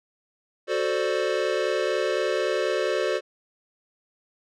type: chord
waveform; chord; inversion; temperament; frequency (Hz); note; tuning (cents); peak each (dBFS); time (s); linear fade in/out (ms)
square; D dominant seventh; first; equal; 370 / 440 / 523.3 / 587.3; F#4 / A4 / C5 / D5; 0 / 0 / 0 / 0; -29; 0.67-3.21; 50
effects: low-pass 5000 Hz 12 dB/octave